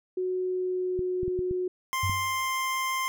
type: tone with pitch glide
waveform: sine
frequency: 368.4 to 364.8 Hz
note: F#4 to F#4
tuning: -7 to -24 cents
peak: -26 dBFS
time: 0.17-1.68 s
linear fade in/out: 5 ms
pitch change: -17 cents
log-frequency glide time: 0.39-1.24 s
type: clicks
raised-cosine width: 5 ms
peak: -24 dBFS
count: 6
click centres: 0.992 / 1.232 / 1.28 / 1.391 / 1.511 / 2.096 s
type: tone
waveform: 25% pulse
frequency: 1049 Hz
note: C6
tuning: 4 cents sharp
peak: -23 dBFS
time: 1.93-3.08 s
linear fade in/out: 0 ms
type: tone with exponential decay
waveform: sine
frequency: 96 Hz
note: G2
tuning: 36 cents flat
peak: -25 dBFS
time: 2.03-2.54 s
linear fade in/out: 5 ms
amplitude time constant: 110 ms
effects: none